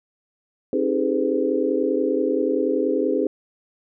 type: tone cluster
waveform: sine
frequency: 269.2 / 315 / 399.8 / 430.2 / 505 Hz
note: C4 / D#4 / G4 / A4 / B4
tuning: +49 / +21 / +34 / -39 / +39 cents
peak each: -25 dBFS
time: 0.73-3.27 s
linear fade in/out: 2 ms
effects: none